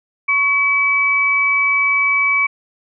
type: tone pair together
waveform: sine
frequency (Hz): 1108.7 / 2290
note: C#6 / D7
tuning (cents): 0 / -44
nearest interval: octave + minor second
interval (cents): 1256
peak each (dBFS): -21 / -13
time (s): 0.28-2.47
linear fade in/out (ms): 10
effects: none